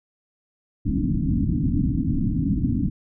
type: low-pass noise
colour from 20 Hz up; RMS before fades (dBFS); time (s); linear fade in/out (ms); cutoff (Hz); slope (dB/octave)
white; -22; 0.85-2.9; 20; 300; 96
effects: none